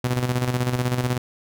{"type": "tone with tremolo", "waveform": "sawtooth", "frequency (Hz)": 124.5, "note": "B2", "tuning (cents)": 14, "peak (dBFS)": -15, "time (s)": [0.04, 1.18], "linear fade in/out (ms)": 5, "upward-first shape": "square", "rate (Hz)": 16, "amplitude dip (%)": 55, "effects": []}